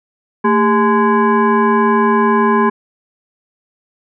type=tone with frequency modulation; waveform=sine; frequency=403.4 Hz; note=G4; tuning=50 cents sharp; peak=-9 dBFS; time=0.44-2.7 s; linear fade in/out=10 ms; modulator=627 Hz; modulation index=1.5; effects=none